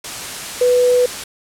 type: tone in noise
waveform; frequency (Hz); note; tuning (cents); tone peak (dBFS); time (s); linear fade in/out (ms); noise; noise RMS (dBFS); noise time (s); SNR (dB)
sine; 494; B4; 0; -10; 0.61-1.06; 5; white; -27; 0.04-1.24; +14
effects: low-pass 10000 Hz 12 dB/octave